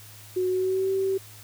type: tone with pitch glide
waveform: sine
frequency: 367.7 to 384.9 Hz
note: F#4 to G4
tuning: -11 to -32 cents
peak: -22 dBFS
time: 0.36-1.18 s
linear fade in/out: 10 ms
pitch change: +79 cents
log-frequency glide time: 0.48-0.91 s
effects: added 105 Hz sine -48 dBFS peak until 1.43 s + white hiss -48 dBFS RMS until 1.43 s